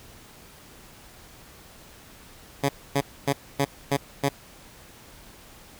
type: tone bursts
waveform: 10% pulse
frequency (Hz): 140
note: C#3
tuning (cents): +18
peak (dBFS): -12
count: 6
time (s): 2.63-4.29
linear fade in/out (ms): 10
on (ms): 60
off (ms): 260
effects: pink hiss -49 dBFS RMS until 5.79 s